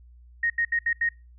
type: tone bursts at uneven times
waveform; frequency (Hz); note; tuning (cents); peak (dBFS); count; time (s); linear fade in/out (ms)
sine; 1864.7; A#6; 0; -21; 5; 0.43-0.5 / 0.58-0.65 / 0.72-0.79 / 0.86-0.93 / 1.01-1.09; 5
effects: noise-tail reverb RT60 0.3 s tail -26 dB re dry + added 60 Hz sine -48 dBFS peak until 1.38 s